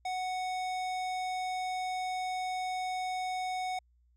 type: tone with hard clipping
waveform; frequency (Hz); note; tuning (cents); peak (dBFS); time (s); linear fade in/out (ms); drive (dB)
sine; 740; F#5; 0; -34; 0.05-3.79; 5; 16
effects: added 60 Hz sine -64 dBFS peak until 4.16 s